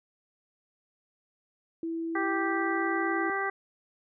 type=tone with pitch glide; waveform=sine; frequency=329.6 to 332.5 Hz; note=E4 to E4; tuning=0 to +15 cents; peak=-30 dBFS; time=1.83-3.3 s; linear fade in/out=2 ms; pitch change=+15 cents; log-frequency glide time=1.98-3 s
type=harmonic tone; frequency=392 Hz; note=G4; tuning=in tune; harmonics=1 / 2 / 3 / 4 / 5; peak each=-34 / -34 / -34 / -34 / -34 dBFS; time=2.15-3.5 s; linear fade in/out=5 ms
effects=none